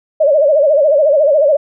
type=tone with vibrato; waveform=sine; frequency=590 Hz; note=D5; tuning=8 cents sharp; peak=-7 dBFS; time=0.2-1.57 s; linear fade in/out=10 ms; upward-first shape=sine; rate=14 Hz; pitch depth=130 cents each way; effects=none